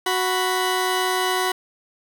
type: tone pair together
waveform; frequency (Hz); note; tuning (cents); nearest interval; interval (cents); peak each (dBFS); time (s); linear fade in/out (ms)
15% pulse; 370 / 987.8; F#4 / B5; 0 / 0; octave + perfect fourth; 1700; -15 / -18; 0.06-1.52; 5
effects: none